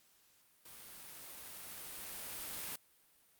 white noise with level ramp, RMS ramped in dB -54 to -42 dBFS, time 0.65-2.76 s, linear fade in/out 5 ms, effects white hiss -69 dBFS RMS until 3.39 s + Opus 48 kbps

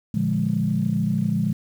sine chord, Bb dominant seventh, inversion none, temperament equal, 116.54 / 146.83 / 174.61 / 207.7 Hz, Bb2 / D3 / F3 / Ab3, 0 / 0 / 0 / 0 cents, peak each -27 / -26 / -24 / -23 dBFS, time 0.14-1.53 s, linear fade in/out 5 ms, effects tanh soft clip ceiling -9 dBFS + 8-bit

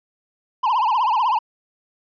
triangle tone with vibrato, 939 Hz, A#5, 12 cents sharp, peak -14 dBFS, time 0.63-1.39 s, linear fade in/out 10 ms, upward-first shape triangle, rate 16 Hz, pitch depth 230 cents each way, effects resampled to 11025 Hz

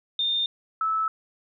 sine tone pair in turn, 3627 / 1307 Hz, A#7 / E6, -48 / -15 cents, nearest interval octave + tritone, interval 1767 cents, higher first, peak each -22 dBFS, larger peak neither, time 0.19-0.46 / 0.81-1.08 s, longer neither, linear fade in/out 2 ms, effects none

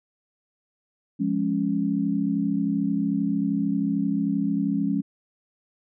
sine chord, Db major, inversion first, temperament equal, 174.61 / 207.7 / 277.2 Hz, F3 / Ab3 / Db4, 0 / 0 / 0 cents, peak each -28 / -25 / -25 dBFS, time 1.19-5.02 s, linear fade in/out 20 ms, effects none

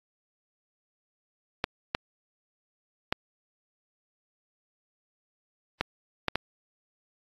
clicks, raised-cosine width 0.3 ms, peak -9 dBFS, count 6, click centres 1.641 / 1.949 / 3.125 / 5.81 / 6.283 / 6.356 s, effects AAC 32 kbps

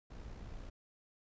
brown noise with amplitude modulation, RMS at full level -45 dBFS, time 0.1-0.7 s, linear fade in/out 10 ms, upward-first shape sine, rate 62 Hz, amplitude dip 45%, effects resampled to 16000 Hz

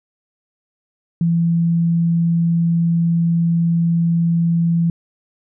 sine tone, 168.2 Hz, E3, 35 cents sharp, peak -13 dBFS, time 1.21-4.9 s, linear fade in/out 2 ms, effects none

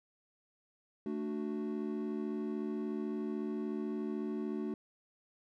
triangle chord, D major, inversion second, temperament equal, 220 / 293.7 / 370 Hz, A3 / D4 / F#4, 0 / 0 / 0 cents, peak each -36 / -38 / -38 dBFS, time 1.06-4.74 s, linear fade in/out 2 ms, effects none

